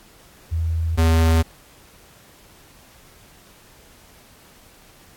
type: tone pair in turn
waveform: sine / square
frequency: 81.9 / 81.53 Hz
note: E2 / E2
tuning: -11 / -19 cents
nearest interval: unison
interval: 8 cents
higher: first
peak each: -19 / -14 dBFS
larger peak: second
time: 0.51-0.97 / 0.97-1.43 s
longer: neither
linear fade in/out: 20 ms
effects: pink hiss -50 dBFS RMS until 5.16 s + AAC 64 kbps